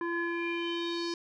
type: tone with low-pass filter sweep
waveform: square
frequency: 340.7 Hz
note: F4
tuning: 43 cents flat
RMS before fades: -33 dBFS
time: 0.01-1.14 s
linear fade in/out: 2 ms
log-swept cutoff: 1400 to 5100 Hz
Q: 5.5
effects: none